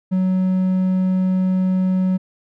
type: tone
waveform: triangle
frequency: 186.1 Hz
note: F#3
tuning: 10 cents sharp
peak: -13 dBFS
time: 0.11-2.18 s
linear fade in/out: 20 ms
effects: none